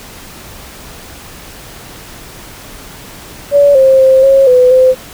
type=tone with pitch steps; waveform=sine; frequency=571 / 531 / 527 / 542 / 502 / 515 Hz; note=D5 / C5 / C5 / C#5 / B4 / C5; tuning=-49 / +25 / +12 / -39 / +28 / -28 cents; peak=-3 dBFS; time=3.51-4.95 s; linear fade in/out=50 ms; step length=240 ms; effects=pink hiss -32 dBFS RMS until 5.13 s